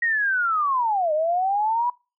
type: linear two-way sweep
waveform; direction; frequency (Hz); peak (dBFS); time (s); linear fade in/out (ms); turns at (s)
sine; down then up; 1900 to 599 to 985; -19; 0.02-1.9; 5; 1.13
effects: noise-tail reverb RT60 0.3 s tail -24 dB re dry